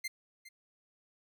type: tone with echo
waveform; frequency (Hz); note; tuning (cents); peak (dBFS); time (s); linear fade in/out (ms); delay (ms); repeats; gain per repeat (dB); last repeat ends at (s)
sawtooth; 2093; C7; 0; -31; 0.04-0.08; 10; 410; 1; -15; 0.49
effects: none